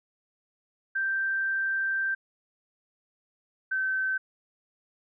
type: tone pair in turn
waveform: sine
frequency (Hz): 1568 / 1539.3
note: G6 / G6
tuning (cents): 0 / -32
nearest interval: unison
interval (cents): 32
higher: first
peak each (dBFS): -25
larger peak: neither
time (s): 0.95-2.15 / 3.71-4.18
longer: first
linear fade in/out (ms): 10
effects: none